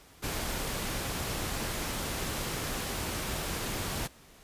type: noise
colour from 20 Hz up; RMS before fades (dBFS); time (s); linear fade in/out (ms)
pink; -34; 0.22-4.08; 20
effects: pink hiss -56 dBFS RMS until 4.43 s + resampled to 32000 Hz